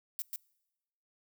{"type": "noise with echo", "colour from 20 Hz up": "violet", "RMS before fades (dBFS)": -36, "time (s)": [0.19, 0.22], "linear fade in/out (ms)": 0, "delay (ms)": 140, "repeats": 1, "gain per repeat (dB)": -2, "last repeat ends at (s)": 0.36, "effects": ["noise-tail reverb RT60 1.0 s tail -25 dB re dry"]}